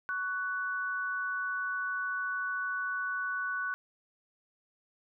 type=tone pair together; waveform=sine; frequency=1121.7 / 1488 Hz; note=C#6 / F#6; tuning=+20 / +9 cents; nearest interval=perfect fourth; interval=489 cents; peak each=-37 / -32 dBFS; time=0.09-3.74 s; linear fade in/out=0 ms; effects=none